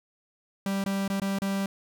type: tone with dropouts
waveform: 45% pulse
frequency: 196 Hz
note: G3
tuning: in tune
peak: -26 dBFS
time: 0.66-1.66 s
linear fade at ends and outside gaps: 2 ms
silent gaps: 0.84-0.861 / 1.079-1.1 / 1.199-1.218 / 1.387-1.419 s
effects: none